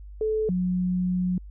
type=tone pair in turn; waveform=sine; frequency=434.6 / 181.46 Hz; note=A4 / F#3; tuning=-21 / -33 cents; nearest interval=octave + minor third; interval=1512 cents; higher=first; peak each=-22 dBFS; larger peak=neither; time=0.21-0.49 / 0.49-1.38 s; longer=second; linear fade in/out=2 ms; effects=added 50 Hz sine -39 dBFS peak until 1.5 s